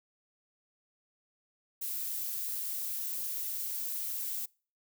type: noise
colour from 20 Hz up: violet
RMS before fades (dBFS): -36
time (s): 1.81-4.46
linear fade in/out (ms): 10
effects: noise-tail reverb RT60 0.4 s tail -26 dB re dry